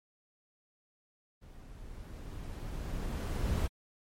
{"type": "noise with level ramp", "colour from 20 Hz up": "brown", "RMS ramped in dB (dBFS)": [-52, -29], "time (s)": [1.41, 3.68], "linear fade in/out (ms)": 20, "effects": ["MP3 64 kbps"]}